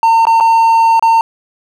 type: tone with dropouts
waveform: triangle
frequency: 909 Hz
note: A#5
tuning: 44 cents flat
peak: -4 dBFS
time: 0.03-1.21 s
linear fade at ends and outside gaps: 1 ms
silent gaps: 0.253-0.269 / 0.401-0.407 / 0.995-1.025 s
effects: none